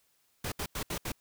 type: noise bursts at uneven times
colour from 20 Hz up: pink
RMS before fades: -35 dBFS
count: 5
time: 0.44-0.52 / 0.59-0.66 / 0.75-0.83 / 0.9-0.98 / 1.05-1.12 s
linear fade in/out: 5 ms
effects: white hiss -71 dBFS RMS until 1.2 s